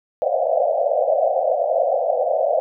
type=band-pass noise; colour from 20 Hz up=white; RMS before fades=-19 dBFS; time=0.22-2.6 s; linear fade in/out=0 ms; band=510 to 730 Hz; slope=96 dB/octave; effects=none